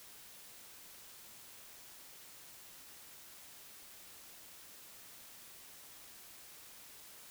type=silence; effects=white hiss -55 dBFS RMS until 7.3 s